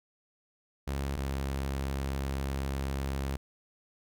sawtooth tone pair in turn, 68.9 / 67.99 Hz, C#2 / C#2, -10 / -33 cents, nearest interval unison, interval 23 cents, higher first, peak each -27 dBFS, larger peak neither, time 0.87-1.17 / 1.17-3.37 s, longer second, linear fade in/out 10 ms, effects none

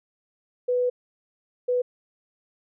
sine tone bursts at uneven times, 495.1 Hz, B4, 4 cents sharp, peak -20 dBFS, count 2, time 0.68-0.9 / 1.68-1.82 s, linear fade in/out 10 ms, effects none

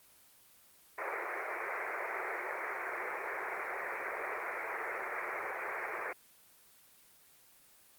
white band-pass noise, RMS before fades -38 dBFS, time 0.98-6.13 s, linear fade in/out 5 ms, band 350 to 2300 Hz, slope 96 dB/octave, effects white hiss -62 dBFS RMS until 7.98 s + Opus 24 kbps

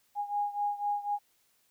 sine beating tone pair, 820 / 824 Hz, G#5 / G#5, -22 / -14 cents, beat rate 4 Hz, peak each -31 / -34 dBFS, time 0.15-1.19 s, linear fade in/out 50 ms, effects white hiss -70 dBFS RMS until 1.7 s

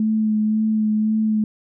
sine tone with vibrato, 216.2 Hz, A3, 30 cents flat, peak -16 dBFS, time 0-1.44 s, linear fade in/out 2 ms, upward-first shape sine, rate 1.9 Hz, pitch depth 18 cents each way, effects none

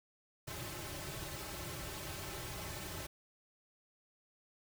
pink noise with comb filter, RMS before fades -44 dBFS, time 0.47-3.07 s, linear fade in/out 10 ms, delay 4.2 ms, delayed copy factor -1, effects none

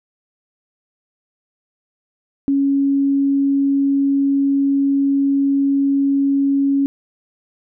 sine tone, 277.2 Hz, C#4, in tune, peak -13 dBFS, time 2.48-6.86 s, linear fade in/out 0 ms, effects none

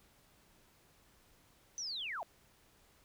sine linear sweep, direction down, 6110 to 596 Hz, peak -38 dBFS, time 1.78-2.23 s, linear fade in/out 0 ms, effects pink hiss -67 dBFS RMS until 3.04 s

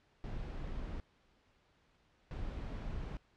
brown noise bursts at uneven times, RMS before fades -41 dBFS, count 2, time 0.24-1 / 2.31-3.17 s, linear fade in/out 0 ms, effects pink hiss -71 dBFS RMS until 3.36 s + low-pass 4000 Hz 12 dB/octave

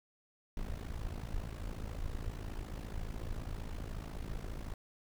brown noise with amplitude modulation, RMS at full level -37 dBFS, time 0.57-4.74 s, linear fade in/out 2 ms, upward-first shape sine, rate 54.5 Hz, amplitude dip 80%, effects none

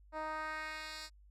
10% pulse tone with band-pass filter sweep, 311.1 Hz, D#4, in tune, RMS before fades -42 dBFS, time 0.12-1.1 s, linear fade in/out 50 ms, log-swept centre 710 to 5400 Hz, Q 1.3, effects added 50 Hz sine -58 dBFS peak until 1.3 s

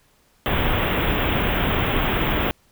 pink band-stop noise, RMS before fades -21 dBFS, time 0.46-2.51 s, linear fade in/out 0 ms, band 3500 to 15000 Hz, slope 96 dB/octave, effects pink hiss -60 dBFS RMS until 2.71 s

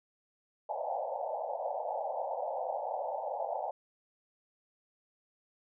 white band-pass noise, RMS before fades -36 dBFS, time 0.69-3.71 s, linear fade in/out 5 ms, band 510 to 880 Hz, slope 96 dB/octave, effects none

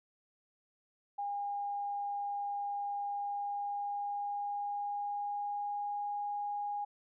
sine tone with pitch glide, 811 to 820.4 Hz, G#5 to G#5, -41 to -21 cents, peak -34 dBFS, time 1.18-6.85 s, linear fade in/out 10 ms, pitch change +20 cents, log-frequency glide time 3.05-6.11 s, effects none

